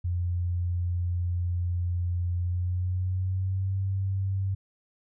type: tone with pitch glide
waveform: sine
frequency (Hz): 88 to 96.52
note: F2 to G2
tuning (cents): +14 to -26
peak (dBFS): -25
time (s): 0.04-4.55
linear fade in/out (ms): 10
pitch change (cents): +160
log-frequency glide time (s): 2.37-3.78
effects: none